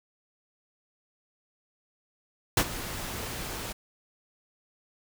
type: noise with ADSR envelope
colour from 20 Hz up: pink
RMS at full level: -20 dBFS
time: 2.57-3.73 s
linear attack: 4 ms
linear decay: 64 ms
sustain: -16 dB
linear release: 13 ms
effects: none